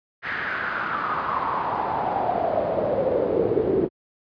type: noise with band-pass filter sweep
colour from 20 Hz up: brown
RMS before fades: -24 dBFS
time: 0.22-3.89 s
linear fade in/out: 50 ms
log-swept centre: 1800 to 370 Hz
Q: 5.3
effects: high-pass 80 Hz 12 dB/octave + resampled to 11025 Hz